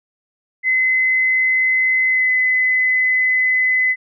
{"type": "tone with pitch glide", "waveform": "sine", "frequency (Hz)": [2041, 2022], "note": ["C7", "B6"], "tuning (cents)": [-44, 40], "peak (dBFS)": -13, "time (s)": [0.63, 3.96], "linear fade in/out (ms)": 50, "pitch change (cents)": -16, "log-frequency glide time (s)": [2.1, 2.27], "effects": []}